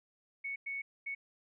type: tone bursts at uneven times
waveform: sine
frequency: 2217 Hz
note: C#7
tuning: in tune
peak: -36 dBFS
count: 3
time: 0.44-0.56 / 0.66-0.82 / 1.06-1.15 s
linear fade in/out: 10 ms
effects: none